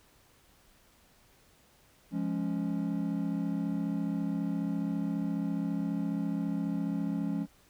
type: chord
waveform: triangle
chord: Db major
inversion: first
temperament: just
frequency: 173.24 / 207.9 / 277.2 Hz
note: F3 / Ab3 / Db4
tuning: -14 / +2 / 0 cents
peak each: -32 dBFS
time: 2.11-7.47 s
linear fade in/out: 50 ms
effects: pink hiss -63 dBFS RMS until 7.69 s